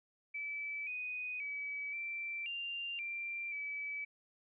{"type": "tone with pitch steps", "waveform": "sine", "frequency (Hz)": [2308, 2491, 2285, 2343, 2788, 2364, 2295], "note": ["D7", "D#7", "D7", "D7", "F7", "D7", "D7"], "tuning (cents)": [-31, 1, -48, -5, -4, 11, -40], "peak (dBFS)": -38, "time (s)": [0.34, 4.05], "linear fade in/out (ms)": 10, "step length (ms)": 530, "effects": []}